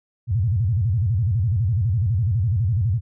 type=tone with vibrato; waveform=sine; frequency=103.83 Hz; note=G#2; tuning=in tune; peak=-17 dBFS; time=0.27-3.01 s; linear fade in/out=50 ms; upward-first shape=square; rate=12 Hz; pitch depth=240 cents each way; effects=none